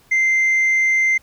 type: tone with tanh clipping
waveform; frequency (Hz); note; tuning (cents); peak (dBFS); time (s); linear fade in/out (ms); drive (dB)
sine; 2084; C7; -7; -14; 0.11-1.18; 10; 1
effects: pink hiss -54 dBFS RMS until 1.22 s